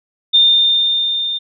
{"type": "tone with level ramp", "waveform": "sine", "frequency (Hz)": 3618, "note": "A7", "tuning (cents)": 48, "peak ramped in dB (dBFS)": [-6, -18], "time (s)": [0.33, 1.39], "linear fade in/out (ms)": 20, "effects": []}